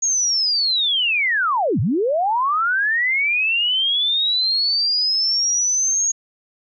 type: linear two-way sweep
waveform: sine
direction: down then up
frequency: 6645 to 91.8 to 6645 Hz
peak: -16 dBFS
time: 0.02-6.12 s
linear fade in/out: 10 ms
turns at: 1.8 s
effects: none